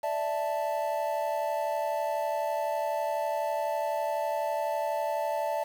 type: chord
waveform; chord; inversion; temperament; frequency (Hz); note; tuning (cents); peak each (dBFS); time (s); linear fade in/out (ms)
triangle; D suspended second; none; equal; 587.3 / 659.3 / 880; D5 / E5 / A5; 0 / 0 / 0; -30; 0.03-5.64; 10
effects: 8-bit